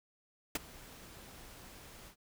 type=noise with ADSR envelope; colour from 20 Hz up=pink; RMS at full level=-31 dBFS; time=0.55-2.16 s; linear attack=4 ms; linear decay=22 ms; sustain=-22 dB; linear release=83 ms; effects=none